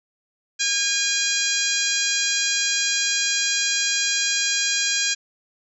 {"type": "harmonic tone with a mistuned harmonic", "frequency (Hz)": 814, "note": "G#5", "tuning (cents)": -35, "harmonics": [2, 3, 4, 5, 6, 7, 8, 9], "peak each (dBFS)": [-28, -28, -28, -28, -28, -28, -28, -28], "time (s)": [0.59, 5.15], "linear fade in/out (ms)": 20, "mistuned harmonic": 6, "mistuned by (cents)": -22, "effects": []}